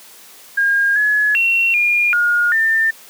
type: tone with pitch steps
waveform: sine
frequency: 1619 / 1696 / 2727 / 2420 / 1429 / 1795 Hz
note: G#6 / G#6 / F7 / D#7 / F6 / A6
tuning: -45 / +36 / -42 / -49 / +39 / +34 cents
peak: -12 dBFS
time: 0.57-2.91 s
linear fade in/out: 10 ms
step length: 390 ms
effects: white hiss -42 dBFS RMS until 3.09 s + high-pass 200 Hz 12 dB/octave